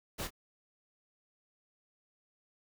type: noise with echo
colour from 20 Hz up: pink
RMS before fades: -38 dBFS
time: 0.18-0.28 s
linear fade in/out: 20 ms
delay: 26 ms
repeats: 1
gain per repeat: -10 dB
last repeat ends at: 0.306 s
effects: none